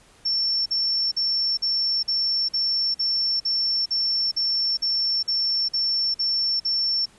sine tone bursts, 5420 Hz, E8, 47 cents sharp, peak -20 dBFS, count 15, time 0.25-7.058 s, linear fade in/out 10 ms, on 410 ms, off 47 ms, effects pink hiss -54 dBFS RMS until 7.18 s + resampled to 24000 Hz

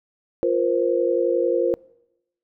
sine chord, F suspended fourth, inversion none, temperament equal with one note detuned, 349.2 / 472.1 / 523.3 Hz, F4 / Bb4 / C5, 0 / +22 / 0 cents, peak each -22 dBFS, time 0.43-1.74 s, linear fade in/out 0 ms, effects noise-tail reverb RT60 0.9 s tail -25 dB re dry

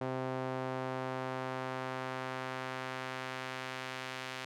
sawtooth tone with band-pass filter sweep, 130 Hz, C3, 11 cents flat, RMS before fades -39 dBFS, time 0.01-4.45 s, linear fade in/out 5 ms, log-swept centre 610 to 2600 Hz, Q 0.78, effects none

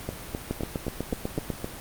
two click trains, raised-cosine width 2 ms, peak -16 / -14 dBFS, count 7 / 9, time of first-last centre 0.09-1.644 / 0.51-1.503 s, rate 3.86 / 8.06 Hz, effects pink hiss -40 dBFS RMS until 1.8 s + Opus 32 kbps

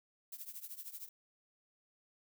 violet noise with tremolo, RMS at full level -44 dBFS, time 0.32-1.09 s, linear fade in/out 5 ms, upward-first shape triangle, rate 13 Hz, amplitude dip 90%, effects none

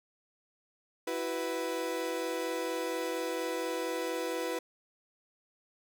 35% pulse chord, E suspended second, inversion none, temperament equal with one note detuned, 329.6 / 373.9 / 493.9 Hz, E4 / F#4 / B4, 0 / +18 / 0 cents, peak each -36 / -37 / -33 dBFS, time 1.07-4.59 s, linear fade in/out 5 ms, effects none

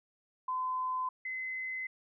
sine tone pair in turn, 1022 / 2044 Hz, C6 / C7, -41 / -41 cents, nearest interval octave, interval 1200 cents, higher second, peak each -31 / -35 dBFS, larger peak first, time 0.48-1.09 / 1.25-1.87 s, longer second, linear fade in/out 5 ms, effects none

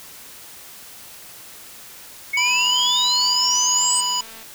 sine exponential sweep, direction up, 2176 to 8410 Hz, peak -18 dBFS, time 2.33-4.01 s, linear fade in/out 10 ms
harmonic tone, 987.8 Hz, B5, in tune, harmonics 1 / 3 / 5 / 7, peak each -25 / -25 / -25 / -25 dBFS, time 2.37-4.21 s, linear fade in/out 5 ms
click train, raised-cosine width 0.2 ms, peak -26 dBFS, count 442, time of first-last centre 2.46-4.429 s, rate 224 Hz
effects white hiss -41 dBFS RMS until 4.54 s

